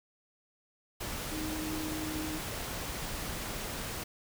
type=tone in noise; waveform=sine; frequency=311.1 Hz; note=D#4; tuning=in tune; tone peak=-36 dBFS; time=1.31-2.39 s; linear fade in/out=10 ms; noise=pink; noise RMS=-38 dBFS; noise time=1-4.04 s; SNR=-1 dB; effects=none